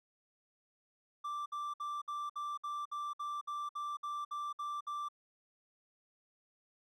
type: tone bursts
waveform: triangle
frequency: 1174.7 Hz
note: D6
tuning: in tune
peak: -35 dBFS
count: 14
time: 1.24-5.087 s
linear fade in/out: 10 ms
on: 220 ms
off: 59 ms
effects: none